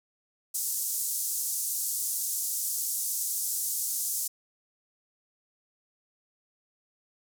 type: band-pass noise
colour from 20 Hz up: white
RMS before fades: -31 dBFS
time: 0.54-4.28 s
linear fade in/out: 10 ms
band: 6100 to 14000 Hz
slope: 24 dB/octave
effects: none